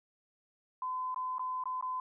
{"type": "tone with dropouts", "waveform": "sine", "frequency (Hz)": 1019, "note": "C6", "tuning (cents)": -46, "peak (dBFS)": -33, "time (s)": [0.82, 2], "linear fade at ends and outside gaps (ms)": 2, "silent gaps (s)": [[1.145, 1.16], [1.383, 1.394], [1.638, 1.656], [1.811, 1.825]], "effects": []}